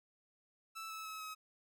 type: tone with pitch steps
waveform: sawtooth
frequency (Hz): 1318.5 / 1304.1 / 1289.9 / 1275.8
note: E6 / E6 / E6 / D#6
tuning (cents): 0 / -19 / -38 / +43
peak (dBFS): -40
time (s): 0.75-1.35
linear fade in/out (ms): 20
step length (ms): 150
effects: none